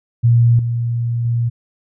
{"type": "tone with level steps", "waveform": "sine", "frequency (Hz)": 118.1, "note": "A#2", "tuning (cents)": 23, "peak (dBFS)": [-8, -16, -14], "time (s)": [0.23, 1.5], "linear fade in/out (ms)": 20, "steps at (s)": [0.59, 1.25], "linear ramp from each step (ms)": 2, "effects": []}